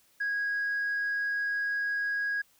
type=tone; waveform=sine; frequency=1649 Hz; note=G#6; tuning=13 cents flat; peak=-26 dBFS; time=0.2-2.42 s; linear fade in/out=10 ms; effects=tanh soft clip ceiling -25 dBFS + white hiss -65 dBFS RMS until 2.59 s